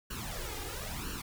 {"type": "noise with flanger", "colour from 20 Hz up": "pink", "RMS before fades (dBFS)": -39, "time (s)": [0.1, 1.22], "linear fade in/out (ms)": 10, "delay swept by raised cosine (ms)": [0.69, 2.49], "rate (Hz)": 1, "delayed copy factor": 0.8, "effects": []}